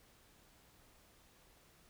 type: silence
effects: pink hiss -66 dBFS RMS until 1.89 s

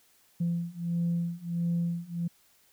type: beating tone pair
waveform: sine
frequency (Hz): 170 / 171.5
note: F3 / F3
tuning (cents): -46 / -31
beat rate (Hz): 1.5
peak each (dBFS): -30 / -29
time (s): 0.4-2.28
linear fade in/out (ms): 10
effects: tanh soft clip ceiling -22 dBFS + white hiss -64 dBFS RMS until 2.72 s

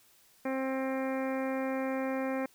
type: harmonic tone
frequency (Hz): 264.8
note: C4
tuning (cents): +21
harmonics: 1 / 2 / 3 / 4 / 5 / 6 / 7 / 8 / 9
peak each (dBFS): -33 / -34 / -41 / -44 / -47 / -47 / -46 / -48 / -48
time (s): 0.45-2.46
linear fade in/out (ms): 5
effects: white hiss -63 dBFS RMS until 2.54 s

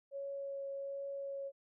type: tone with vibrato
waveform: sine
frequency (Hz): 554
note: C#5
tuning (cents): -1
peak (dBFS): -39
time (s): 0.11-1.52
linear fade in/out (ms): 50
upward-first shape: triangle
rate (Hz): 1.3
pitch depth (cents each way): 9
effects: none

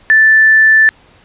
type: tone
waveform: sine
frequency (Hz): 1760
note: A6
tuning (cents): 0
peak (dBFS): -4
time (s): 0.1-0.89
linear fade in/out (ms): 0
effects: pink hiss -46 dBFS RMS until 1.24 s + resampled to 8000 Hz

